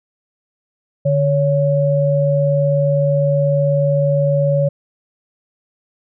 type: tone pair together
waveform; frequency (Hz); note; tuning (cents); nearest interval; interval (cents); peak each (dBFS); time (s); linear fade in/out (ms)
sine; 146.83 / 560.5; D3 / C#5; 0 / +19; octave + major seventh; 2319; -15; 1.05-4.69; 10
effects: none